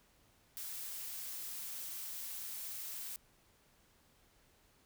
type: noise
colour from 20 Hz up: blue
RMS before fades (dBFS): -44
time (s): 0.57-3.16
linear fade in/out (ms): 0
effects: pink hiss -69 dBFS RMS until 4.85 s